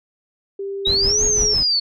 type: tone with pitch glide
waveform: sine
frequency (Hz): 394.8 to 423.1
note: G4 to G#4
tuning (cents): +12 to +32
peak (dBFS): -24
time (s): 0.59-1.54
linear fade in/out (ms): 5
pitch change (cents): +120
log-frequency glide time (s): 1.06-1.16
type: exponential two-way sweep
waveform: sine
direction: up then down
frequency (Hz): 3719 to 6645 to 4377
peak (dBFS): -15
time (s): 0.85-1.8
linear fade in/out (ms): 10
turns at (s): 1.25
type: noise with tremolo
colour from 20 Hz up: brown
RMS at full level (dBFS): -25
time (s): 0.87-1.63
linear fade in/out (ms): 0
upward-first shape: sine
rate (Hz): 6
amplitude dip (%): 70
effects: none